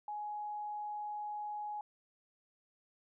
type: tone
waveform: sine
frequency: 837 Hz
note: G#5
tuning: 13 cents sharp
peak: -38 dBFS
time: 0.08-1.81 s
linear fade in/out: 2 ms
effects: none